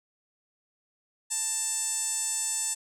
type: tone with band-pass filter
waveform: sawtooth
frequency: 890 Hz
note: A5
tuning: 20 cents sharp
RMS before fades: -30 dBFS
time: 1.3-2.75 s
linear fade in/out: 20 ms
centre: 7900 Hz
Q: 7.6
effects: none